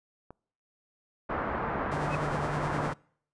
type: click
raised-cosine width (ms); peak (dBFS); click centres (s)
1; -31; 0.306
type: low-pass noise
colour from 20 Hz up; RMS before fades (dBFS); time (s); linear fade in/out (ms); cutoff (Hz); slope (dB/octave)
white; -32; 1.29-2.93; 10; 1400; 24
type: tone with tremolo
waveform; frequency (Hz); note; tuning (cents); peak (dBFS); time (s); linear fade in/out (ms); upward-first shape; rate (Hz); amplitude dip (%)
40% pulse; 148; D3; +14; -31; 1.91-2.94; 10; sine; 9.8; 45
type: tone with exponential growth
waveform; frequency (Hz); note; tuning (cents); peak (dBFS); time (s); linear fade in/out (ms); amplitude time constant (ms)
sine; 2553; D#7; +44; -31; 2.06-2.15; 2; 19
effects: noise-tail reverb RT60 0.6 s tail -25 dB re dry + resampled to 22050 Hz